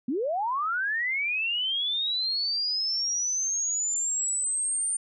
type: linear sweep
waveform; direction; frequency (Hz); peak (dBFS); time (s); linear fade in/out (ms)
sine; up; 225.3 to 9030; -25; 0.08-4.97; 5
effects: none